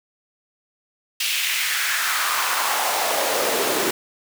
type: noise with high-pass filter sweep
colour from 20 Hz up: pink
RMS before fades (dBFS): -22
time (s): 1.2-3.91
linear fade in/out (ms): 5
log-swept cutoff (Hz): 2900 to 340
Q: 2.2
effects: none